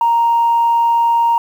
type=tone; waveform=sine; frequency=932.3 Hz; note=A#5; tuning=in tune; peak=-9 dBFS; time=0.01-1.38 s; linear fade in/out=2 ms; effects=tanh soft clip ceiling -6 dBFS + 7-bit